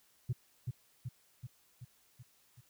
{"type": "tone with echo", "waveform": "sine", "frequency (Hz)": 123.3, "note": "B2", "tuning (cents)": -2, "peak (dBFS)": -28, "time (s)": [0.29, 0.33], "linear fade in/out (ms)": 10, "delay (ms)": 380, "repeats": 6, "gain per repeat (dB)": -4, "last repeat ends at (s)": 2.61, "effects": ["tanh soft clip ceiling -29 dBFS", "white hiss -69 dBFS RMS until 2.69 s"]}